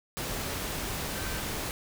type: tone in noise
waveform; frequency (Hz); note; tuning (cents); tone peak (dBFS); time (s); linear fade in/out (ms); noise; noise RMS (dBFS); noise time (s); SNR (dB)
sine; 1551; G6; -19; -43; 1.15-1.4; 0; pink; -34; 0.17-1.71; -12
effects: none